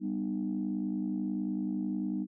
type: chord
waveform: sine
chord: G augmented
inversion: none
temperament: equal with one note detuned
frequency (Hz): 196 / 246.9 / 305.4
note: G3 / B3 / D#4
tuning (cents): 0 / 0 / -32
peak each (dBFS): -33 / -35 / -34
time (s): 0-2.27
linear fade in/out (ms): 50
effects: tanh soft clip ceiling -23 dBFS